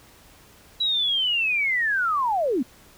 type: linear sweep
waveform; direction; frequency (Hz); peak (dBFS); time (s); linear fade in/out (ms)
sine; down; 3930 to 220; -20; 0.8-2.63; 10
effects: pink hiss -52 dBFS RMS until 2.97 s